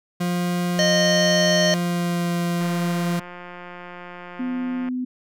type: tone with pitch glide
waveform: 40% pulse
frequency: 176.3 to 172.97 Hz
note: F3 to F3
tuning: +17 to -16 cents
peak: -20 dBFS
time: 0.2-3.2 s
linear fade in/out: 10 ms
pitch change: -33 cents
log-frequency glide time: 1.31-2.32 s
type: harmonic tone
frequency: 617 Hz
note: D#5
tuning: 15 cents flat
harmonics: 1 / 3 / 5 / 7 / 9 / 10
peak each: -19 / -24 / -26 / -27 / -29 / -29 dBFS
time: 0.79-1.74 s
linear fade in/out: 0 ms
type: click train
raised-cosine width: 0.5 ms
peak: -23 dBFS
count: 404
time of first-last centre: 2.61-4.887 s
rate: 177 Hz
type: tone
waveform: sine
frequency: 252.3 Hz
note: B3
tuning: 37 cents sharp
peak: -23 dBFS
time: 4.39-5.05 s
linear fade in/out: 10 ms
effects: none